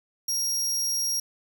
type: tone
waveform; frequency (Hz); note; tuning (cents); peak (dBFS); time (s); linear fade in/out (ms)
sawtooth; 5620; F8; +10; -22; 0.28-1.2; 5
effects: none